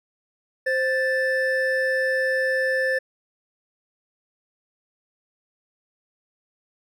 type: tone pair together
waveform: triangle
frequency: 523.3 / 1760 Hz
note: C5 / A6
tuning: 0 / 0 cents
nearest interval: octave + major sixth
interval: 2100 cents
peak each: -21 dBFS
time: 0.66-2.99 s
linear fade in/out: 10 ms
effects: none